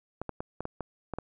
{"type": "clicks", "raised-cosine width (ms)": 1, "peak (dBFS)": -20, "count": 8, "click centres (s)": [0.216, 0.293, 0.405, 0.606, 0.654, 0.807, 1.137, 1.186], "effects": []}